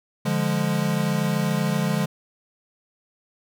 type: chord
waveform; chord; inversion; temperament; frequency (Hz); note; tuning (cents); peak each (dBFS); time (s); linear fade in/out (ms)
square; D diminished; none; equal; 146.83 / 174.61 / 207.7; D3 / F3 / Ab3; 0 / 0 / 0; -26; 0.25-2.06; 10
effects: none